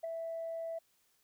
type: tone with ADSR envelope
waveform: sine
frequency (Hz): 659.3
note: E5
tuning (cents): 0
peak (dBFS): -31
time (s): 0.03-0.79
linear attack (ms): 14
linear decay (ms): 6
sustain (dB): -5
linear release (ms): 10
effects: tanh soft clip ceiling -32 dBFS + white hiss -73 dBFS RMS until 1.23 s